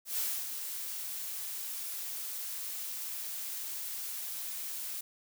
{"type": "noise with ADSR envelope", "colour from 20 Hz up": "blue", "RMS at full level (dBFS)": -32, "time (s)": [0.05, 5.01], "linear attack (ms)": 130, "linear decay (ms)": 280, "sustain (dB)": -7, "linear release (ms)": 5, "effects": []}